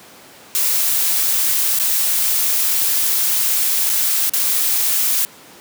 blue noise with dropouts, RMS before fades -17 dBFS, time 0.55-5.25 s, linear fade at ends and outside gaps 0 ms, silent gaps 1.788-1.798 / 3.894-3.898 / 4.295-4.336 s, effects pink hiss -42 dBFS RMS until 5.6 s + high-pass 200 Hz 12 dB/octave

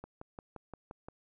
click train, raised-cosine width 1 ms, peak -30 dBFS, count 7, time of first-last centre 0.04-1.085 s, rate 5.74 Hz, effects none

